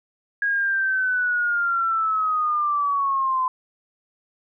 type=linear sweep; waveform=sine; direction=down; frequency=1646 to 1019 Hz; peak=-19 dBFS; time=0.42-3.48 s; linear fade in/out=2 ms; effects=none